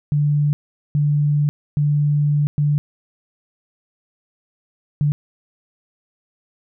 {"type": "tone bursts at uneven times", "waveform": "sine", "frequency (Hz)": 146.83, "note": "D3", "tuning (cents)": 0, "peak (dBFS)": -14, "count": 5, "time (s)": [[0.12, 0.53], [0.95, 1.49], [1.77, 2.47], [2.58, 2.78], [5.01, 5.12]], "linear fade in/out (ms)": 0, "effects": []}